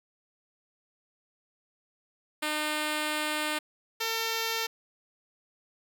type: tone pair in turn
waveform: 5% pulse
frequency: 304 / 451.7 Hz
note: D#4 / A4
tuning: -40 / +45 cents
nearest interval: perfect fifth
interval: 685 cents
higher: second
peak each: -17 dBFS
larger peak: neither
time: 2.42-3.59 / 4-4.67 s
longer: first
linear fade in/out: 10 ms
effects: none